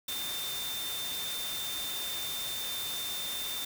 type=tone in noise; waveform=sine; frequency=3594 Hz; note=A7; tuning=36 cents sharp; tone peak=-36 dBFS; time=0.08-3.65 s; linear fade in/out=5 ms; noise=white; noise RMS=-38 dBFS; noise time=0.08-3.65 s; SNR=-1 dB; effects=none